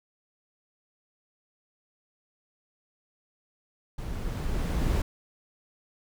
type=noise with level ramp; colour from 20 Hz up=brown; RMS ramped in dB=-35 to -24 dBFS; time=3.98-5.02 s; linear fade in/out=5 ms; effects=none